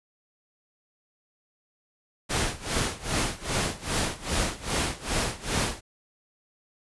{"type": "noise with tremolo", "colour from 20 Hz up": "pink", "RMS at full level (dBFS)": -25, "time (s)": [2.29, 5.81], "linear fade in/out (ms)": 20, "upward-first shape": "sine", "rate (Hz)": 2.5, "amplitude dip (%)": 90, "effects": ["resampled to 24000 Hz"]}